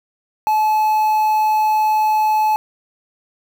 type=tone with quantisation; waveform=triangle; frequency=861 Hz; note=A5; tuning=38 cents flat; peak=-11 dBFS; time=0.47-2.56 s; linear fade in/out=0 ms; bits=6; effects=none